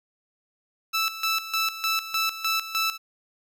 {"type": "tone with tremolo", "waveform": "15% pulse", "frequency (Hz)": 1318.5, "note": "E6", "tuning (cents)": 0, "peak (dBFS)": -16, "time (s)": [0.93, 2.98], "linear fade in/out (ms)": 20, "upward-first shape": "square", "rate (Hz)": 3.3, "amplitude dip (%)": 75, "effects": []}